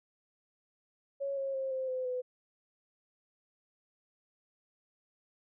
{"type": "tone with pitch steps", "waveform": "sine", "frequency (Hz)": [554.4, 543.6, 533, 522.7, 512.5, 502.5], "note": ["C#5", "C#5", "C5", "C5", "C5", "B4"], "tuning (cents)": [0, -34, 32, -2, -36, 30], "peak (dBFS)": -32, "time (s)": [1.2, 2.22], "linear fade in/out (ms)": 20, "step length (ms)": 170, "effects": []}